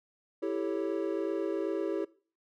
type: chord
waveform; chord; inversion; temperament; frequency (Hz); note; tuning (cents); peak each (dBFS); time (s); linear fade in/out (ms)
triangle; A dominant seventh; second; equal; 329.6 / 392 / 440 / 554.4; E4 / G4 / A4 / C#5; 0 / 0 / 0 / 0; -32 / -32 / -35 / -36; 0.42-2.05; 10
effects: noise-tail reverb RT60 0.4 s tail -20 dB re dry